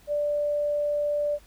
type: tone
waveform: sine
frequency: 587.3 Hz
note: D5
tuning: in tune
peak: -23 dBFS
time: 0.07-1.39 s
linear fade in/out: 50 ms
effects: added 50 Hz sine -55 dBFS peak until 1.46 s + pink hiss -57 dBFS RMS until 1.46 s